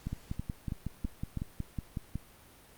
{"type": "two click trains", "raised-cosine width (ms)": 5, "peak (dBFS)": [-22, -22], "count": [5, 12], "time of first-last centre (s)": [[0.07, 1.373], [0.13, 2.156]], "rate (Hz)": [3.07, 5.43], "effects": ["pink hiss -57 dBFS RMS until 2.77 s", "Opus 48 kbps"]}